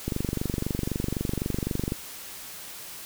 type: click train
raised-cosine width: 3 ms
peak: -14 dBFS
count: 45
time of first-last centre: 0.08-1.921 s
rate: 23.9 Hz
effects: white hiss -41 dBFS RMS until 3.05 s